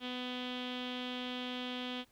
sawtooth tone with low-pass filter, 249.8 Hz, B3, 20 cents sharp, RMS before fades -40 dBFS, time 0-2.05 s, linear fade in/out 50 ms, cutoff 3300 Hz, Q 6.9, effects pink hiss -69 dBFS RMS until 2.11 s

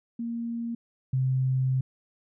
sine tone pair in turn, 233.1 / 130.58 Hz, A#3 / C3, 0 / -3 cents, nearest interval minor seventh, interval 1003 cents, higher first, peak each -29 / -22 dBFS, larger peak second, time 0.19-0.75 / 1.13-1.81 s, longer second, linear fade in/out 5 ms, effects none

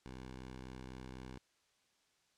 10% pulse tone, 64 Hz, C2, 38 cents flat, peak -39 dBFS, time 0.06-1.38 s, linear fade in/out 0 ms, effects white hiss -75 dBFS RMS until 2.37 s + low-pass 7000 Hz 12 dB/octave

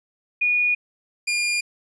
sine / sawtooth tone pair in turn, 2452 / 2413 Hz, D#7 / D7, -26 / +46 cents, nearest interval unison, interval 28 cents, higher first, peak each -17 dBFS, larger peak neither, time 0.41-0.75 / 1.27-1.61 s, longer neither, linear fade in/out 10 ms, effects resampled to 22050 Hz

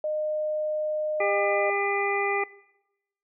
sine tone, 612 Hz, D#5, 29 cents flat, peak -25 dBFS, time 0.04-1.7 s, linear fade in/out 2 ms
harmonic tone, 400.7 Hz, G4, 38 cents sharp, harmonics 1 / 2 / 3 / 5 / 6, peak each -28 / -30 / -33 / -29 / -32 dBFS, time 1.2-2.44 s, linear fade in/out 5 ms
effects noise-tail reverb RT60 0.9 s tail -20 dB re dry

